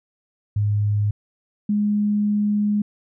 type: tone pair in turn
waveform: sine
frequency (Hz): 103.83 / 207.7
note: G#2 / G#3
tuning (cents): 0 / 0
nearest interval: octave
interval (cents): 1200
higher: second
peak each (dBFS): -17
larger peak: neither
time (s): 0.56-1.11 / 1.69-2.82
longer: second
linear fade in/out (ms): 5
effects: none